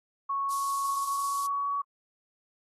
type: tone with pitch glide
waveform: sine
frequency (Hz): 1106 to 1127.9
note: C#6 to C#6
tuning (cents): -4 to +30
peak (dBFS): -27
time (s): 0.29-1.82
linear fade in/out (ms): 10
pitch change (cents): +34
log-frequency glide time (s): 0.93-1.7
type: high-pass noise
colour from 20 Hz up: white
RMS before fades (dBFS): -39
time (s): 0.5-1.47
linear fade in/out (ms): 10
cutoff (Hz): 4600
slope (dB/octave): 24
effects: AAC 32 kbps